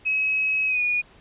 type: tone with pitch glide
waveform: sine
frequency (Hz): 2558 to 2452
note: D#7 to D#7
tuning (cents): +47 to -26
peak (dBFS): -20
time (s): 0.05-1.02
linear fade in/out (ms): 20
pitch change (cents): -73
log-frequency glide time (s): 0.67-0.82
effects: pink hiss -53 dBFS RMS until 1.2 s + resampled to 8000 Hz